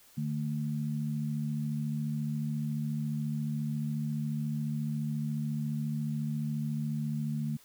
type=tone pair together; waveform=sine; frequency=148.97 / 223.2 Hz; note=D3 / A3; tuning=+25 / +25 cents; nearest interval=perfect fifth; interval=700 cents; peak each=-32 / -34 dBFS; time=0.17-7.57 s; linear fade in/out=10 ms; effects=white hiss -59 dBFS RMS until 7.64 s